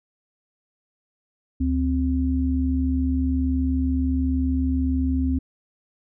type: tone pair together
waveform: sine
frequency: 73.27 / 261.1 Hz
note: D2 / C4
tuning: -3 / -3 cents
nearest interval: octave + minor seventh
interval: 2200 cents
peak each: -22 / -22 dBFS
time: 1.6-5.39 s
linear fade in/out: 10 ms
effects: none